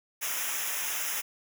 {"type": "noise with comb filter", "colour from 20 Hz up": "white", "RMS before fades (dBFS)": -32, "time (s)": [0.21, 1.22], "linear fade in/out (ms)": 20, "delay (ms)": 0.23, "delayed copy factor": -0.9, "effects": []}